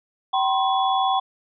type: tone cluster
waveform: sine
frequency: 768 / 983 / 1063 / 3405 Hz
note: G5 / B5 / C6 / G#7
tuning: -36 / -8 / +27 / +42 cents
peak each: -20 / -27 / -24 / -29 dBFS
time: 0.33-1.2 s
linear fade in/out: 10 ms
effects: none